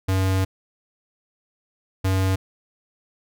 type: tone pair in turn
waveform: square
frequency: 94.9 / 94.9 Hz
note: F#2 / F#2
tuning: +44 / +44 cents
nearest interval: unison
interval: 0 cents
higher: neither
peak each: -19 dBFS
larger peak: neither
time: 0.08-0.45 / 2.04-2.36 s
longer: first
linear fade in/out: 10 ms
effects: none